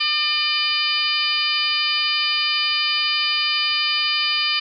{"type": "harmonic tone with a mistuned harmonic", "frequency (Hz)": 601, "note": "D5", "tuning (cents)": 40, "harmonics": [2, 3, 4, 5, 6, 7, 8], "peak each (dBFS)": [-29, -31, -24, -23, -30, -30, -23], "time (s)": [0, 4.6], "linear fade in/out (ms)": 10, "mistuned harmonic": 6, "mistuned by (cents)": 24, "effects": []}